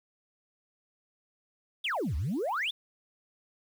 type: exponential two-way sweep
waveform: sine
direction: down then up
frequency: 3729 to 65.41 to 3729 Hz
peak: -27 dBFS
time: 1.84-2.71 s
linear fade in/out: 10 ms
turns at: 2.16 s
effects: tanh soft clip ceiling -25 dBFS + 9-bit